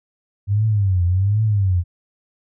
sine tone with vibrato, 98 Hz, G2, in tune, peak -14 dBFS, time 0.47-1.84 s, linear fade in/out 50 ms, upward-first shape triangle, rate 1.3 Hz, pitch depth 220 cents each way, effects none

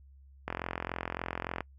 click train, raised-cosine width 0.5 ms, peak -18 dBFS, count 50, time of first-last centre 0.48-1.606 s, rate 43.5 Hz, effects noise-tail reverb RT60 0.1 s tail -26 dB re dry + added 68 Hz sine -53 dBFS peak until 1.78 s

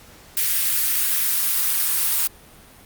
blue noise with high-pass filter sweep, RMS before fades -20 dBFS, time 0.37-2.27 s, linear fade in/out 0 ms, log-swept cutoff 1700 to 930 Hz, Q 1.3, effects pink hiss -47 dBFS RMS until 2.85 s + Opus 48 kbps

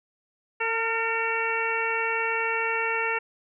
harmonic tone with a mistuned harmonic, 452.4 Hz, A4, 48 cents sharp, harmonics 1 / 2 / 3 / 4 / 5 / 6, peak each -31 / -31 / -31 / -31 / -31 / -31 dBFS, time 0.6-3.19 s, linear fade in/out 10 ms, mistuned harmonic 3, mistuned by +34 cents, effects none

